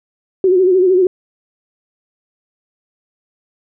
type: tone with vibrato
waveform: sine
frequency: 370 Hz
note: F#4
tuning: in tune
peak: -8 dBFS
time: 0.44-1.07 s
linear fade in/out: 2 ms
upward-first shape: sine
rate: 13 Hz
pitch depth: 69 cents each way
effects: none